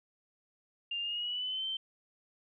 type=tone with pitch glide; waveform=sine; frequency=2800 to 3107 Hz; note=F7 to G7; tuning=+4 to -16 cents; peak=-33 dBFS; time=0.91-1.77 s; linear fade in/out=5 ms; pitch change=+180 cents; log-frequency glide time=1.01-1.66 s; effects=none